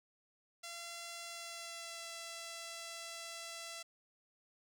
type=tone with pitch glide; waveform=5% pulse; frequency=682 to 670.7 Hz; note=F5 to E5; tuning=-41 to +30 cents; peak=-33 dBFS; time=0.63-3.83 s; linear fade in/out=10 ms; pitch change=-29 cents; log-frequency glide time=1.23-2.09 s; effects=none